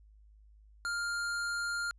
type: tone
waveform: square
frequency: 1403 Hz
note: F6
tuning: 8 cents sharp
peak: -33 dBFS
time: 0.85-1.91 s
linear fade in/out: 0 ms
effects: added 52 Hz sine -56 dBFS peak until 1.98 s + resampled to 22050 Hz